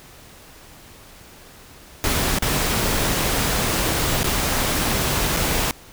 pink noise with dropouts, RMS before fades -21 dBFS, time 2.04-5.71 s, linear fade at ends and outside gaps 0 ms, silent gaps 2.386-2.423 / 4.231-4.243 / 5.365-5.37 s, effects pink hiss -45 dBFS RMS until 5.92 s

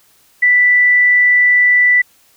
sine tone, 1975.5 Hz, B6, in tune, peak -7 dBFS, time 0.42-2.02 s, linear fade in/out 10 ms, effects white hiss -52 dBFS RMS until 2.36 s

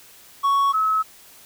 triangle / sine tone pair in turn, 1113 / 1289.3 Hz, C#6 / E6, +7 / -39 cents, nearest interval minor third, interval 254 cents, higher second, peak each -14 / -17 dBFS, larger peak first, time 0.43-0.73 / 0.73-1.03 s, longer neither, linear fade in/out 20 ms, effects white hiss -48 dBFS RMS until 1.45 s

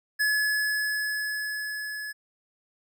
square tone with level ramp, 1704 Hz, G#6, 44 cents sharp, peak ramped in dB -22 to -34 dBFS, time 0.19-2.13 s, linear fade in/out 20 ms, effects none

